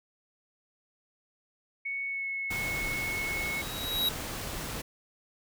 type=tone with pitch glide; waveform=sine; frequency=2217 to 2192 Hz; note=C#7 to C#7; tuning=0 to -20 cents; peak=-31 dBFS; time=1.85-3.62 s; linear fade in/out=10 ms; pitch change=-20 cents; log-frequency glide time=2.07-2.27 s
type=noise; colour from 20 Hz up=pink; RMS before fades=-37 dBFS; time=2.5-4.82 s; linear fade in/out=10 ms
type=tone with exponential growth; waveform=square; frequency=3843 Hz; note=B7; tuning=48 cents flat; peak=-24 dBFS; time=3.26-4.09 s; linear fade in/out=5 ms; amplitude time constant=180 ms
effects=none